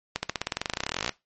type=accelerating click train; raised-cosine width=0.2 ms; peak=-9 dBFS; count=27; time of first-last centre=0.16-1.093 s; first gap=70 ms; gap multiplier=0.94; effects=noise-tail reverb RT60 0.2 s tail -19 dB re dry + MP3 32 kbps